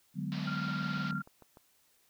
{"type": "chord", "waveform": "sine", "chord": "G# half-diminished seventh", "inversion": "second", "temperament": "just", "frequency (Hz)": [149.51, 186.89, 207.7, 249.2], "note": ["D3", "F#3", "G#3", "B3"], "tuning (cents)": [31, 18, 0, 16], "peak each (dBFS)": [-38, -37, -41, -42], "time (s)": [0.14, 1.23], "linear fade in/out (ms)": 50}
{"type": "band-pass noise", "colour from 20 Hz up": "white", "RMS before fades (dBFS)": -46, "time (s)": [0.32, 1.11], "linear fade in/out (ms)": 0, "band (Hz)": [490, 4800], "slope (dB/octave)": 48}
{"type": "tone with tremolo", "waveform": "sine", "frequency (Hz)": 1387, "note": "F6", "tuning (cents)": -12, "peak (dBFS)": -35, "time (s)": [0.47, 1.22], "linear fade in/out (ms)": 5, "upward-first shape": "square", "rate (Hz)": 19, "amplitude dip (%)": 45}
{"type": "click train", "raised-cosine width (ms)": 1, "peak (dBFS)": -39, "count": 7, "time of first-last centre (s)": [0.68, 1.572], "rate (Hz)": 6.73}
{"effects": ["white hiss -69 dBFS RMS until 2.09 s"]}